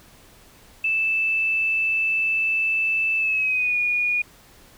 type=tone with pitch glide; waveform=sine; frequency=2637 to 2446 Hz; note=E7 to D#7; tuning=0 to -30 cents; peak=-19 dBFS; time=0.84-4.22 s; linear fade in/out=5 ms; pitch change=-130 cents; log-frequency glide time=3.18-3.77 s; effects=pink hiss -51 dBFS RMS until 4.77 s